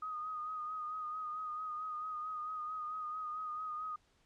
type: tone with vibrato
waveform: sine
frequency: 1244 Hz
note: D#6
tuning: 1 cent flat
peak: -38 dBFS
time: 0.02-3.96 s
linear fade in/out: 5 ms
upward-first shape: sine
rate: 4.5 Hz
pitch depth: 33 cents each way
effects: pink hiss -72 dBFS RMS until 4.25 s + low-pass 7000 Hz 12 dB/octave